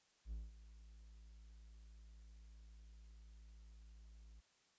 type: tone with ADSR envelope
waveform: triangle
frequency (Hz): 55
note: A1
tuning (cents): 0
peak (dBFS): -40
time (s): 0.25-4.41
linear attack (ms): 70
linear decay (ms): 190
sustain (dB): -15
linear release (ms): 16
effects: white hiss -75 dBFS RMS until 4.78 s + resampled to 16000 Hz